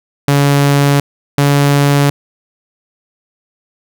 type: tone pair in turn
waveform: sawtooth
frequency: 141.8 / 142.37 Hz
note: C#3 / C#3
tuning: +40 / +47 cents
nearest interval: unison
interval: 7 cents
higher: second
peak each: -4 dBFS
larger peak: neither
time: 0.28-1 / 1.38-2.1 s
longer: neither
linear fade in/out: 2 ms
effects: none